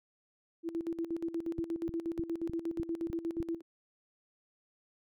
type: tone with tremolo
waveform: sine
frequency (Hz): 332.9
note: E4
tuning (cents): +17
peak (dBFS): -31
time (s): 0.63-3.62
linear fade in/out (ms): 50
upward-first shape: square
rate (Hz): 8.4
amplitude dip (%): 75
type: click train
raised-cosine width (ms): 5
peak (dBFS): -28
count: 7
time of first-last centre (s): 1.59-3.403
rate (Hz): 3.31
effects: none